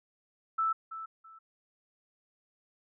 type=tone with echo; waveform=sine; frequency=1318.5 Hz; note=E6; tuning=in tune; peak=-26 dBFS; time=0.58-0.73 s; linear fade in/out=10 ms; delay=330 ms; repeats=2; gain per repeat=-12 dB; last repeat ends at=1.39 s; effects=none